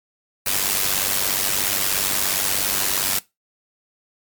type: noise with amplitude modulation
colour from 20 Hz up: white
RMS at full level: -18 dBFS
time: 0.46-3.19 s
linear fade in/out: 5 ms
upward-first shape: sine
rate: 97 Hz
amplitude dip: 70%
effects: noise-tail reverb RT60 0.2 s tail -20 dB re dry + MP3 96 kbps